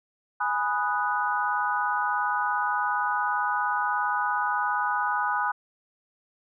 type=chord; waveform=sine; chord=G# minor seventh; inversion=none; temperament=equal; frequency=830.6 / 987.8 / 1244.5 / 1480 Hz; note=G#5 / B5 / D#6 / F#6; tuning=0 / 0 / 0 / 0 cents; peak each=-29 dBFS; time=0.4-5.52 s; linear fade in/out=10 ms; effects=none